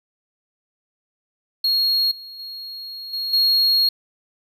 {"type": "tone with level steps", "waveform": "triangle", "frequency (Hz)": 4290, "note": "C8", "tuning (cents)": 42, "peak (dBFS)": [-15, -34, -30, -22, -13], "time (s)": [1.64, 3.89], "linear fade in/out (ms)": 5, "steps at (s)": [2.11, 2.39, 3.13, 3.33], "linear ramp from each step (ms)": 5, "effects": []}